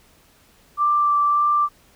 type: tone with vibrato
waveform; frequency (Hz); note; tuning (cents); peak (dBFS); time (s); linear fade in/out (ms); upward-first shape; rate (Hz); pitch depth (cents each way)
sine; 1174.7; D6; 0; -15; 0.77-1.69; 50; sine; 1.7; 10
effects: pink hiss -55 dBFS RMS until 1.95 s